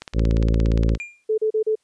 click train, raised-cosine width 0.2 ms, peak -16 dBFS, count 17, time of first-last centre 0.02-0.95 s, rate 17.2 Hz
harmonic tone, 55.8 Hz, A1, 25 cents sharp, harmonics 1 / 2 / 3 / 4 / 5 / 6 / 7 / 8 / 9 / 10, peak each -17 / -23 / -27 / -29 / -31 / -33 / -34 / -35 / -36 / -37 dBFS, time 0.13-0.98 s, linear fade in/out 50 ms
triangle tone with exponential decay, 2400 Hz, D7, 37 cents sharp, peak -24 dBFS, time 1-1.24 s, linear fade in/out 0 ms, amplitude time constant 51 ms
sine tone bursts, 434.7 Hz, A4, 21 cents flat, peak -17 dBFS, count 4, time 1.29-1.755 s, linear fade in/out 10 ms, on 90 ms, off 35 ms
effects white hiss -69 dBFS RMS until 1.83 s + resampled to 22050 Hz

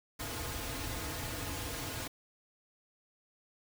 pink noise with comb filter, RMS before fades -39 dBFS, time 0.19-2.08 s, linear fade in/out 10 ms, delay 5.2 ms, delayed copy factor -0.9, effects none

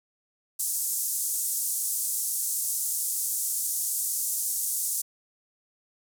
white band-pass noise, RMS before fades -29 dBFS, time 0.59-5.02 s, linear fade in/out 10 ms, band 6800 to 13000 Hz, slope 24 dB/octave, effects none

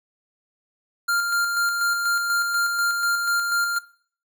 square tone with tremolo, 1396.9 Hz, F6, in tune, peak -20 dBFS, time 1.08-3.79 s, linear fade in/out 10 ms, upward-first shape square, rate 4.1 Hz, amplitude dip 35%, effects noise-tail reverb RT60 0.5 s tail -19 dB re dry

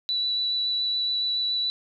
sine tone with vibrato, 3951 Hz, B7, in tune, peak -23 dBFS, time 0.09-1.7 s, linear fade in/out 0 ms, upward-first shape sine, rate 7.1 Hz, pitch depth 9 cents each way, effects none

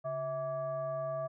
sine tone with frequency modulation, 650 Hz, E5, 24 cents flat, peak -33 dBFS, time 0.04-1.28 s, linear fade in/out 20 ms, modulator 510 Hz, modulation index 0.67, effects none

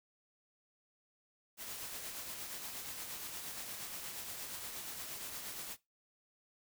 white noise with tremolo, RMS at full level -43 dBFS, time 1.57-5.77 s, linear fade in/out 50 ms, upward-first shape triangle, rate 8.5 Hz, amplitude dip 40%, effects noise-tail reverb RT60 0.2 s tail -19 dB re dry

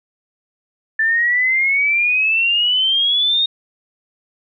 sine exponential sweep, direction up, 1760 to 3724 Hz, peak -13 dBFS, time 0.99-3.46 s, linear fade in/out 5 ms, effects none

